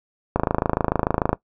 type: click train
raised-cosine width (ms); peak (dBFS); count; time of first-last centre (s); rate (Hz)
1; -4; 27; 0.36-1.33; 26.8
effects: noise-tail reverb RT60 0.1 s tail -18 dB re dry